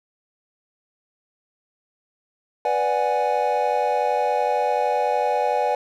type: chord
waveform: triangle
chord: G# half-diminished seventh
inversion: first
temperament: equal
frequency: 493.9 / 587.3 / 740 / 830.6 Hz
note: B4 / D5 / F#5 / G#5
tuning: 0 / 0 / 0 / 0 cents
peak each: -23 / -23 / -23 / -21 dBFS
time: 2.65-5.75 s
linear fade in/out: 2 ms
effects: none